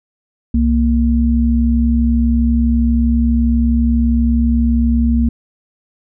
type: tone pair together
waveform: sine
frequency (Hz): 65.32 / 233.1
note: C2 / A#3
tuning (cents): -2 / 0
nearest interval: octave + minor seventh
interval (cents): 2202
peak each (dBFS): -13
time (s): 0.54-5.29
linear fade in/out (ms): 5
effects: none